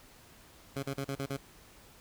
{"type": "tone bursts", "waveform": "15% pulse", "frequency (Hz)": 137.7, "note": "C#3", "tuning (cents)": -11, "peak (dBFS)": -27, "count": 6, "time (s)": [0.76, 1.368], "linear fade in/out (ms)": 5, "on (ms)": 68, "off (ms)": 40, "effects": ["pink hiss -57 dBFS RMS until 2 s"]}